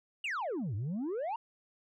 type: exponential two-way sweep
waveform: sine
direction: down then up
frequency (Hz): 2963 to 95 to 966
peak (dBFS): -30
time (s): 0.24-1.36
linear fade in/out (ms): 5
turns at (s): 0.75
effects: tanh soft clip ceiling -32 dBFS